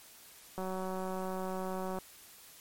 click train, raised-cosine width 1 ms, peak -25 dBFS, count 264, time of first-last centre 0.58-1.986 s, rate 187 Hz, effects white hiss -55 dBFS RMS until 2.6 s + MP3 64 kbps

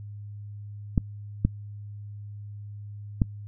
clicks, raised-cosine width 5 ms, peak -8 dBFS, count 3, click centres 0.978 / 1.45 / 3.218 s, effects noise-tail reverb RT60 0.1 s tail -23 dB re dry + added 103 Hz sine -37 dBFS peak until 3.47 s

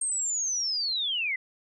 sine linear sweep, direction down, 8580 to 1975.5 Hz, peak -26 dBFS, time 0.01-1.36 s, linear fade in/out 5 ms, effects none

